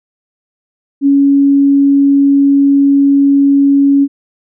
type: tone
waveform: sine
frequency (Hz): 279.2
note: C#4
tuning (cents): +13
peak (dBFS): -5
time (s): 1.01-4.08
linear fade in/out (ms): 50
effects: none